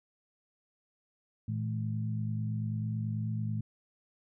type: tone cluster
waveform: sine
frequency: 112.8 / 161.9 / 213.5 Hz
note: A2 / E3 / G#3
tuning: +44 / -31 / +48 cents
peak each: -32 / -39 / -38 dBFS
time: 1.48-3.61 s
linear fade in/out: 5 ms
effects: none